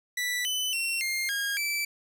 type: tone with pitch steps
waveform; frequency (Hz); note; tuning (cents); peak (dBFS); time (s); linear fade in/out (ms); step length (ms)
sawtooth; 1969 / 3013 / 2722 / 2118 / 1629 / 2322; B6 / F#7 / F7 / C7 / G#6 / D7; -6 / +31 / -45 / +21 / -34 / -20; -24; 0.17-1.85; 5; 280
effects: none